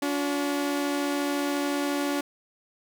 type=tone pair together; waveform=sawtooth; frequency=285.9 / 360.2 Hz; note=D4 / F#4; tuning=-46 / -46 cents; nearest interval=major third; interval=400 cents; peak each=-22 / -29 dBFS; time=0.02-2.21 s; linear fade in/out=5 ms; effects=none